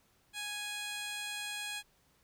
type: tone with band-pass filter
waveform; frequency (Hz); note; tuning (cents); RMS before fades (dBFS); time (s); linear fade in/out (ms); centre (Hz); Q
15% pulse; 830.6; G#5; 0; -40; 0.33-1.83; 50; 5400; 0.65
effects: pink hiss -70 dBFS RMS until 2.23 s